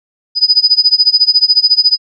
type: tone with tremolo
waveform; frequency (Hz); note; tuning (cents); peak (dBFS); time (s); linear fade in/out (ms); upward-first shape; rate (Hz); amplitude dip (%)
sine; 4978; D#8; 0; -3; 0.35-1.98; 50; sine; 14; 95
effects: none